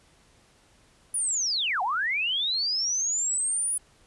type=linear two-way sweep; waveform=sine; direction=down then up; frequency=9956 to 703 to 9956 Hz; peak=-24 dBFS; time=1.14-3.78 s; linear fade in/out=5 ms; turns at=1.82 s; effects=pink hiss -60 dBFS RMS until 4.06 s + resampled to 24000 Hz